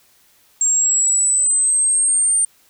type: exponential sweep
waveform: sine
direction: up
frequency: 7459 to 8870 Hz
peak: -13 dBFS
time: 0.61-2.45 s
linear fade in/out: 2 ms
effects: white hiss -55 dBFS RMS until 2.69 s